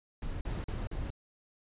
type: noise bursts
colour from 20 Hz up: brown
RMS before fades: -36 dBFS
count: 4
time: 0.22-1.103 s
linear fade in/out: 2 ms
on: 190 ms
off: 41 ms
effects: resampled to 8000 Hz